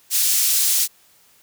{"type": "high-pass noise", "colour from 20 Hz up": "pink", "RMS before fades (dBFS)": -18, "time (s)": [0.1, 0.88], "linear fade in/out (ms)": 50, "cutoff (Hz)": 5900, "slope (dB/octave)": 12, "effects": ["white hiss -55 dBFS RMS until 1.42 s"]}